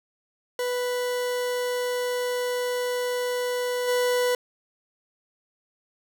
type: tone with level steps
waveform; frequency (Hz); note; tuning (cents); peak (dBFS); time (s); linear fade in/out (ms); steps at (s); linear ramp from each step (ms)
40% pulse; 493.9; B4; 0; -24 / -20; 0.59-4.35; 2; 3.87; 20
effects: none